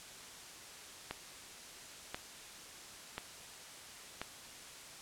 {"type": "click train", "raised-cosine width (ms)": 0.3, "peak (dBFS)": -22, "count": 4, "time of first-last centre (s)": [1.11, 4.216], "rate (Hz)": 0.966, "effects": ["white hiss -51 dBFS RMS until 5.01 s", "low-pass 9000 Hz 12 dB/octave"]}